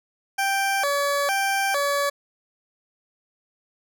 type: tone with vibrato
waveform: 20% pulse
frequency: 668 Hz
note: E5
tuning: 23 cents sharp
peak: -16 dBFS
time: 0.38-2.1 s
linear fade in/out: 10 ms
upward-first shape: square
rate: 1.1 Hz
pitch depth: 280 cents each way
effects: none